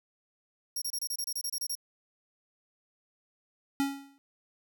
20% pulse tone bursts, 5588 Hz, F8, in tune, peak -26 dBFS, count 12, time 0.76-1.753 s, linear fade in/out 5 ms, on 58 ms, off 27 ms
square tone with exponential decay, 277.2 Hz, C#4, in tune, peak -24 dBFS, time 3.8-4.18 s, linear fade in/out 0 ms, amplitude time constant 81 ms
effects none

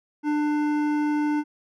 triangle tone with hard clipping, 297.9 Hz, D4, 25 cents sharp, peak -23 dBFS, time 0.23-1.44 s, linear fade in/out 50 ms, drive 16 dB, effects none

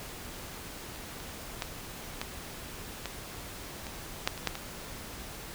clicks, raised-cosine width 0.2 ms, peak -26 / -28 / -14 / -15 / -17 / -23 / -8 / -23 / -10 / -19 dBFS, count 10, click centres 0.96 / 1.202 / 1.622 / 2.215 / 3.057 / 3.868 / 4.275 / 4.377 / 4.473 / 4.554 s, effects pink hiss -43 dBFS RMS until 5.54 s

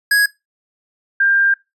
square / sine tone pair in turn, 1661.2 / 1594.7 Hz, G#6 / G6, 0 / +29 cents, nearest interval minor second, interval 71 cents, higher first, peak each -11 dBFS, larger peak neither, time 0.11-0.26 / 1.2-1.54 s, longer second, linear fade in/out 5 ms, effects noise-tail reverb RT60 0.2 s tail -20 dB re dry + resampled to 32000 Hz

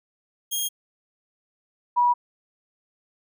10% pulse / sine tone pair in turn, 3246 / 970.1 Hz, G#7 / B5, -40 / -31 cents, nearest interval octave + major sixth, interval 2091 cents, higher first, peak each -16 dBFS, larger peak neither, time 0.51-0.69 / 1.96-2.14 s, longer neither, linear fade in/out 20 ms, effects none

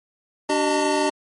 square tone cluster, 291.5 / 381.5 / 612 / 901 Hz, D4 / G4 / D#5 / A5, -13 / -47 / -29 / +41 cents, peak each -25 dBFS, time 0.49-1.1 s, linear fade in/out 10 ms, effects MP3 48 kbps

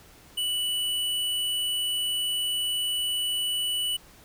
square tone, 2960 Hz, F#7, in tune, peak -26 dBFS, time 0.37-3.97 s, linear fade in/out 10 ms, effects pink hiss -53 dBFS RMS until 4.24 s

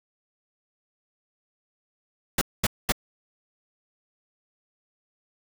pink noise bursts, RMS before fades -22 dBFS, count 3, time 2.38-2.922 s, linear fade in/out 5 ms, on 34 ms, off 220 ms, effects none

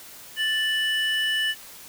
triangle tone pair together, 1760 / 2960 Hz, A6 / F#7, 0 / 0 cents, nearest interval major sixth, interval 900 cents, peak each -23 dBFS, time 0.36-1.55 s, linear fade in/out 50 ms, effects white hiss -44 dBFS RMS until 1.88 s

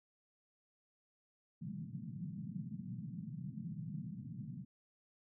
white band-pass noise, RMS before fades -45 dBFS, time 1.61-4.65 s, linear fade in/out 10 ms, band 120 to 210 Hz, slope 48 dB/octave, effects none

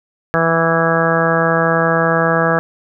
harmonic tone with a mistuned harmonic, 164.81 Hz, E3, in tune, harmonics 1 / 2 / 3 / 4 / 5 / 6 / 7 / 8 / 9 / 10, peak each -19 / -24 / -18 / -19 / -24 / -27 / -22 / -21 / -27 / -19 dBFS, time 0.34-2.59 s, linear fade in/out 0 ms, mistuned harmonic 1, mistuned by +16 cents, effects none

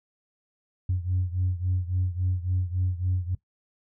sine beating tone pair, 90.2 / 93.8 Hz, F#2 / F#2, -44 / +24 cents, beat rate 3.6 Hz, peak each -25 / -28 dBFS, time 0.89-3.35 s, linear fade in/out 5 ms, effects noise-tail reverb RT60 0.1 s tail -18 dB re dry + tanh soft clip ceiling -18 dBFS

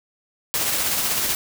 white noise with tremolo, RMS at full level -21 dBFS, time 0.54-1.35 s, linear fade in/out 0 ms, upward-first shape triangle, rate 16 Hz, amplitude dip 35%, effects none

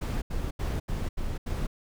brown noise bursts, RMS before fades -30 dBFS, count 6, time 0.01-1.67 s, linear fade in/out 10 ms, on 210 ms, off 80 ms, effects none

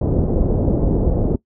pink low-pass noise, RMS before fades -17 dBFS, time 0.01-1.36 s, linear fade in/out 5 ms, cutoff 540 Hz, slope 24 dB/octave, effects noise-tail reverb RT60 0.1 s tail -19 dB re dry

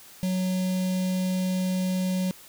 square tone with notch filter, 185 Hz, F#3, in tune, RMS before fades -26 dBFS, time 0.23-2.31 s, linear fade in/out 0 ms, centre 1300 Hz, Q 0.55, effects white hiss -49 dBFS RMS until 2.48 s

